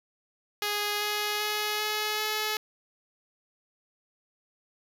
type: tone with pitch steps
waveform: 5% pulse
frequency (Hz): 414.7 / 418.1 / 421.5 / 424.9 / 428.3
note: G#4 / G#4 / G#4 / G#4 / A4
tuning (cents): -3 / +12 / +26 / +40 / -47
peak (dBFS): -16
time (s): 0.62-2.57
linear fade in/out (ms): 2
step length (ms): 390
effects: none